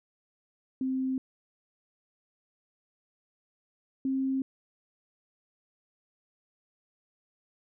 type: tone pair in turn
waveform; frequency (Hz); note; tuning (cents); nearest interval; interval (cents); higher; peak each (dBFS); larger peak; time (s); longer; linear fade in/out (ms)
sine; 261.6 / 266.3; C4 / C4; 0 / +31; unison; 31; second; -27 / -26; second; 0.81-1.18 / 4.05-4.42; neither; 2
effects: none